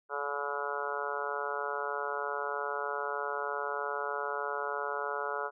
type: harmonic tone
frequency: 143.2 Hz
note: D3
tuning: 43 cents flat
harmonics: 3 / 4 / 5 / 6 / 7 / 8 / 9 / 10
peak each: -39 / -40 / -42 / -42 / -40 / -44 / -39 / -39 dBFS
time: 0.09-5.51 s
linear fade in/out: 50 ms
effects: none